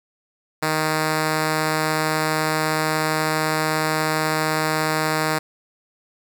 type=tone; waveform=5% pulse; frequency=156.2 Hz; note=D#3; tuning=7 cents sharp; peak=-8 dBFS; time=0.62-5.39 s; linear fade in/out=10 ms; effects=none